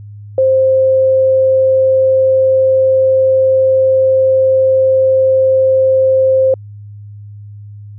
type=tone; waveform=sine; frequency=526 Hz; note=C5; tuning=9 cents sharp; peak=-7 dBFS; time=0.38-6.54 s; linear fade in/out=2 ms; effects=added 103 Hz sine -29 dBFS peak until 7.98 s